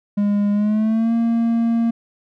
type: tone with pitch glide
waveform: triangle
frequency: 204.5 to 230.9 Hz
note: G#3 to A#3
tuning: -26 to -16 cents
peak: -13 dBFS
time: 0.17-1.91 s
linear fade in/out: 10 ms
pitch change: +210 cents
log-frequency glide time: 0.52-1.13 s
effects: none